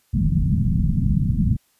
white low-pass noise, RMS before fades -19 dBFS, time 0.13-1.57 s, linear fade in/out 10 ms, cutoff 210 Hz, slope 48 dB/octave, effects white hiss -63 dBFS RMS until 1.79 s + resampled to 32000 Hz

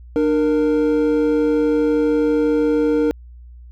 triangle tone pair together, 299 / 466.2 Hz, D4 / A#4, +31 / 0 cents, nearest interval minor sixth, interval 769 cents, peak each -15 dBFS, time 0.16-3.11 s, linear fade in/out 0 ms, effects added 60 Hz sine -37 dBFS peak until 3.71 s

